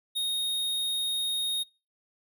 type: tone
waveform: square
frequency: 3723 Hz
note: A#7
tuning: 3 cents flat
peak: -27 dBFS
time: 0.15-1.64 s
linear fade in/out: 20 ms
effects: noise-tail reverb RT60 0.3 s tail -24 dB re dry